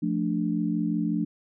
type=chord; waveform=sine; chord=D minor; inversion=first; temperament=equal; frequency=174.61 / 220 / 293.7 Hz; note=F3 / A3 / D4; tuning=0 / 0 / 0 cents; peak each=-28 dBFS; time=0.02-1.25 s; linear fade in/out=10 ms; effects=none